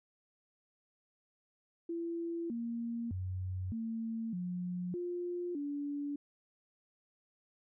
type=tone with pitch steps; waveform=sine; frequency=337 / 233.3 / 92.6 / 226 / 178.9 / 352.4 / 287.5 Hz; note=E4 / A#3 / F#2 / A3 / F3 / F4 / D4; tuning=+38 / +2 / +2 / +47 / +42 / +16 / -37 cents; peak=-35 dBFS; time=1.89-6.16 s; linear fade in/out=5 ms; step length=610 ms; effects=none